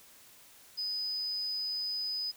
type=tone; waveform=sine; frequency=4999 Hz; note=D#8; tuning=7 cents sharp; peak=-32 dBFS; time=0.77-2.32 s; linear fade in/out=20 ms; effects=white hiss -57 dBFS RMS until 2.36 s